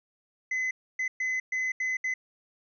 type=tone bursts at uneven times; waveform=triangle; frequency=2031 Hz; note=B6; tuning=48 cents sharp; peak=-25 dBFS; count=6; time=0.51-0.71 / 0.99-1.08 / 1.2-1.4 / 1.52-1.72 / 1.8-1.97 / 2.04-2.14 s; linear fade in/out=5 ms; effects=resampled to 16000 Hz